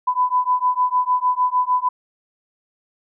sine beating tone pair, 997 / 1003.6 Hz, B5 / B5, +16 / +28 cents, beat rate 6.6 Hz, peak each -19 dBFS, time 0.07-1.89 s, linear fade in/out 10 ms, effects none

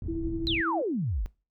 pink low-pass noise, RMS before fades -35 dBFS, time 0.02-0.61 s, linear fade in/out 2 ms, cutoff 110 Hz, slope 12 dB/octave
sine tone with tremolo, 329.3 Hz, E4, 2 cents flat, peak -28 dBFS, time 0.08-0.82 s, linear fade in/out 5 ms, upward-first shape sine, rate 12 Hz, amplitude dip 40%
sine exponential sweep, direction down, 4181 to 40 Hz, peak -26 dBFS, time 0.47-1.26 s, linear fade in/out 0 ms
effects noise-tail reverb RT60 0.3 s tail -22 dB re dry

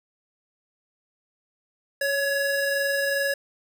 square tone pair together, 556 / 1690.4 Hz, C#5 / G#6, +5 / +30 cents, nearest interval octave + perfect fifth, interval 1925 cents, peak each -26 dBFS, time 2.01-3.34 s, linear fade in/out 5 ms, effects none

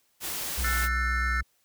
white noise, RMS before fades -33 dBFS, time 0.2-0.89 s, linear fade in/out 50 ms
triangle tone with vibrato, 61.74 Hz, B1, in tune, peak -25 dBFS, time 0.57-1.43 s, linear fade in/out 20 ms, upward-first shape sine, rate 7.6 Hz, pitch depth 18 cents each way
triangle chord, F# half-diminished seventh, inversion third, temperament just, 1332 / 1480 / 1776 / 2131 Hz, E6 / F#6 / A6 / C7, +18 / 0 / +16 / +31 cents, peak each -30 / -32 / -29 / -34 dBFS, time 0.64-1.41 s, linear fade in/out 5 ms
effects white hiss -69 dBFS RMS until 1.64 s

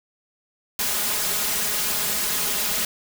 white noise with comb filter, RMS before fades -24 dBFS, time 0.79-2.85 s, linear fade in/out 2 ms, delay 4.8 ms, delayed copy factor +0.95, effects none

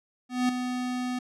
square tone with ADSR envelope, 250 Hz, B3, 21 cents sharp, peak -21 dBFS, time 0.29-1.19 s, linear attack 200 ms, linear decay 4 ms, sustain -8 dB, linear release 6 ms, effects low-pass 8000 Hz 12 dB/octave

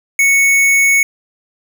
square tone, 2215 Hz, C#7, 2 cents flat, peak -9 dBFS, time 0.19-1.03 s, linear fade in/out 2 ms, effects none

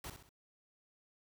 pink noise with echo, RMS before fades -45 dBFS, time 0.04-0.1 s, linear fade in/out 2 ms, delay 64 ms, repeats 3, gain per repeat -7 dB, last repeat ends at 0.292 s, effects none

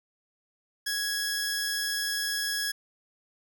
sawtooth tone pair together, 1661.2 / 5274 Hz, G#6 / E8, 0 / 0 cents, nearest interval octave + minor sixth, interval 2000 cents, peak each -26 / -30 dBFS, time 0.86-2.72 s, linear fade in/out 10 ms, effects none

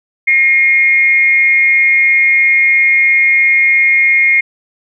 sine tone with amplitude modulation, 2140 Hz, C7, 38 cents sharp, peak -4 dBFS, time 0.27-4.41 s, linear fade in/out 10 ms, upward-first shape sine, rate 283 Hz, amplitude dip 55%, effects none

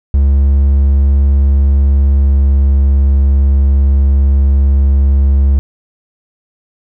triangle tone with pitch glide, 69.3 to 68.82 Hz, C#2 to C#2, 0 to -12 cents, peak -4 dBFS, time 0.14-5.59 s, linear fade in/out 0 ms, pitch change -12 cents, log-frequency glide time 2.15-2.48 s, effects none

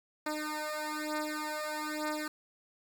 10% pulse beating tone pair, 303.7 / 304.8 Hz, D#4 / D#4, -42 / -36 cents, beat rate 1.1 Hz, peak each -29 dBFS, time 0.26-2.28 s, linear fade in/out 5 ms, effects 10-bit

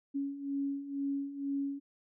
sine beating tone pair, 277.2 / 279.3 Hz, C#4 / C#4, 0 / +13 cents, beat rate 2.1 Hz, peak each -39 / -34 dBFS, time 0.14-1.8 s, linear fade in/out 20 ms, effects none

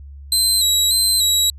25% pulse tone with vibrato, 3986 Hz, B7, 15 cents sharp, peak -9 dBFS, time 0.32-1.5 s, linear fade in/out 2 ms, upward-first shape square, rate 1.7 Hz, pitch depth 48 cents each way, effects added 70 Hz sine -34 dBFS peak until 1.58 s

